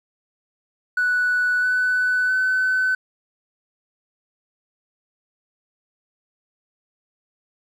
triangle tone with pitch steps, 1480 / 1497.2 / 1514.6 Hz, F#6 / F#6 / F#6, 0 / +20 / +40 cents, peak -14 dBFS, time 0.97-2.95 s, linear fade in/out 5 ms, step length 660 ms, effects tanh soft clip ceiling -14 dBFS

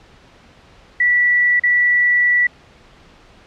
sine tone with dropouts, 1955 Hz, B6, 18 cents flat, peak -11 dBFS, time 1-2.47 s, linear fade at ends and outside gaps 5 ms, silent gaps 1.597-1.635 s, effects pink hiss -47 dBFS RMS until 3.46 s + low-pass 4000 Hz 12 dB/octave

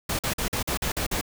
pink noise bursts, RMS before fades -27 dBFS, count 8, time 0.09-1.212 s, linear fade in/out 5 ms, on 100 ms, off 46 ms, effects none

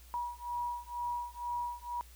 sine beating tone pair, 962 / 964.1 Hz, B5 / B5, -46 / -42 cents, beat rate 2.1 Hz, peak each -38 / -38 dBFS, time 0.14-2.01 s, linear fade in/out 0 ms, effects added 60 Hz sine -53 dBFS peak until 2.15 s + white hiss -60 dBFS RMS until 2.15 s

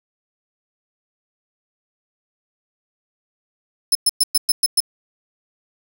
20% pulse tone bursts, 5250 Hz, E8, 8 cents flat, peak -7 dBFS, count 7, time 3.92-4.804 s, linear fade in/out 5 ms, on 32 ms, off 110 ms, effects 7-bit

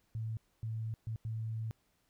sine tone bursts at uneven times, 111.4 Hz, A2, 22 cents sharp, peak -35 dBFS, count 4, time 0.15-0.37 / 0.63-0.94 / 1.07-1.16 / 1.25-1.71 s, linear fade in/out 0 ms, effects pink hiss -75 dBFS RMS until 2.09 s

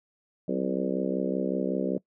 harmonic tone with a mistuned harmonic, 65.3 Hz, C2, 3 cents flat, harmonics 3 / 4 / 5 / 6 / 7 / 8 / 9, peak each -31 / -32 / -33 / -34 / -34 / -35 / -36 dBFS, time 0.48-1.98 s, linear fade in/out 5 ms, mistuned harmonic 3, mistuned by -62 cents, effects noise-tail reverb RT60 0.1 s tail -21 dB re dry

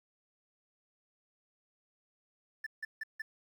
triangle tone bursts, 1760 Hz, A6, in tune, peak -34 dBFS, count 4, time 2.64-3.22 s, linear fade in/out 5 ms, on 25 ms, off 160 ms, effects 11-bit

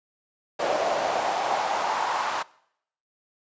brown noise with high-pass filter sweep, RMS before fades -26 dBFS, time 0.59-2.43 s, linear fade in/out 10 ms, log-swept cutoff 600 to 990 Hz, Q 3.7, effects noise-tail reverb RT60 0.7 s tail -22 dB re dry + resampled to 16000 Hz

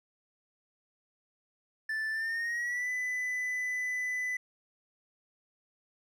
triangle tone with pitch glide, 1760 to 1998.5 Hz, A6 to B6, 0 to +20 cents, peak -29 dBFS, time 1.89-4.37 s, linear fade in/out 5 ms, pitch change +220 cents, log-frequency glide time 2.11-2.9 s, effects none

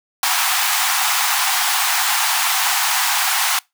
pink high-pass noise, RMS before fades -18 dBFS, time 0.23-3.59 s, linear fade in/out 2 ms, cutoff 730 Hz, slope 96 dB/octave, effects noise-tail reverb RT60 0.2 s tail -24 dB re dry

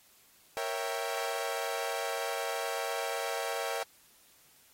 sawtooth chord, A# diminished seventh, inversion none, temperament equal, 466.2 / 554.4 / 659.3 / 784 Hz, A#4 / C#5 / E5 / G5, 0 / 0 / 0 / 0 cents, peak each -34 dBFS, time 0.57-3.83 s, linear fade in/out 0 ms, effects white hiss -62 dBFS RMS until 4.73 s + AAC 48 kbps

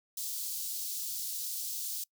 white high-pass noise, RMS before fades -37 dBFS, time 0.17-2.04 s, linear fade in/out 5 ms, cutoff 4100 Hz, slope 24 dB/octave, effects noise-tail reverb RT60 0.1 s tail -25 dB re dry

